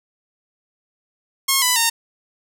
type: tone with pitch steps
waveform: 5% pulse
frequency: 1080 / 996.1 / 918.7 Hz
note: C#6 / B5 / A#5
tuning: -45 / +15 / -25 cents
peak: -3 dBFS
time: 1.48-1.9 s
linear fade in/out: 10 ms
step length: 140 ms
effects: none